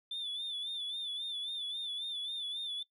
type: tone with vibrato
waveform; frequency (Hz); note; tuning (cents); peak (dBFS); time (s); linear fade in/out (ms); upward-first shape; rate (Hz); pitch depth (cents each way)
sine; 3520; A7; 0; -34; 0.11-2.83; 5; sine; 3.7; 68
effects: noise-tail reverb RT60 0.1 s tail -19 dB re dry + tanh soft clip ceiling -34 dBFS